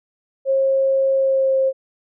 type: tone with pitch glide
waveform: sine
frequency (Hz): 538 to 532.1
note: C5 to C5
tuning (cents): +48 to +29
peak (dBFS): -14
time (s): 0.45-1.73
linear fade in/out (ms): 50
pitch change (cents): -19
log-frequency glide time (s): 1.15-1.57
effects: none